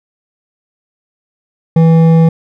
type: tone with hard clipping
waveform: sine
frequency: 163.6 Hz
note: E3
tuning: 13 cents flat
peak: -6 dBFS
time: 1.76-2.29 s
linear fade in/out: 5 ms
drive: 9 dB
effects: none